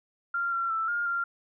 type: tone with pitch steps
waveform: sine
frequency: 1388 / 1366 / 1326 / 1414 / 1387 Hz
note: F6 / F6 / E6 / F6 / F6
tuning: -11 / -39 / +10 / +21 / -12 cents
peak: -26 dBFS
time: 0.34-1.24 s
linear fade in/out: 5 ms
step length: 180 ms
effects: none